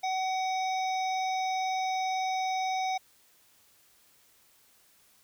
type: harmonic tone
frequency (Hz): 753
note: F#5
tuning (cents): +30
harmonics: 1 / 3 / 5 / 7 / 8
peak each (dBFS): -28 / -38 / -42 / -45 / -46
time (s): 0.03-2.98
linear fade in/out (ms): 10
effects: white hiss -63 dBFS RMS until 5.23 s